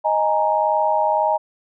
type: chord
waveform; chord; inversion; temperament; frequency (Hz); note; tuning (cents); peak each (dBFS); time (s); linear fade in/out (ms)
sine; D# suspended fourth; none; equal; 622.3 / 830.6 / 932.3; D#5 / G#5 / A#5; 0 / 0 / 0; -20; 0.04-1.38; 20
effects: none